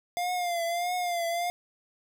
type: tone with vibrato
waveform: square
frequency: 699 Hz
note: F5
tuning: 1 cent sharp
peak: -28 dBFS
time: 0.17-1.5 s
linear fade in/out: 0 ms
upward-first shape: triangle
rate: 1.6 Hz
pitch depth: 72 cents each way
effects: none